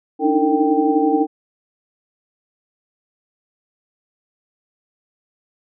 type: tone cluster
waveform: sine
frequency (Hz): 288.4 / 305.1 / 316.6 / 454.6 / 783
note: D4 / D#4 / D#4 / A#4 / G5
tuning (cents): -31 / -34 / +30 / -43 / -2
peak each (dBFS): -20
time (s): 0.19-1.27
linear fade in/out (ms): 50
effects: none